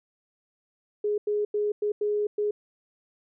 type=tone bursts at uneven times; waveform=sine; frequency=416.8 Hz; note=G#4; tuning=6 cents sharp; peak=-23 dBFS; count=6; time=1.04-1.18 / 1.27-1.45 / 1.54-1.72 / 1.82-1.92 / 2.01-2.27 / 2.38-2.51 s; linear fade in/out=5 ms; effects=none